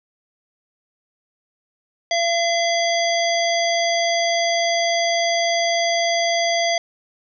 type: harmonic tone with a mistuned harmonic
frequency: 680 Hz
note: F5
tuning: 46 cents flat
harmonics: 1 / 3 / 5 / 7 / 9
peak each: -19 / -24 / -26 / -27 / -29 dBFS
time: 2.11-6.78 s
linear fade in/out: 2 ms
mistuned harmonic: 5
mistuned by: -29 cents
effects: none